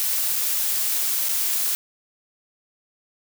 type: noise with dropouts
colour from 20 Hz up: blue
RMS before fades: -23 dBFS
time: 0-1.75 s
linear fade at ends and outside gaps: 0 ms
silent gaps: 0.357-0.361 / 1.286-1.292 s
effects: none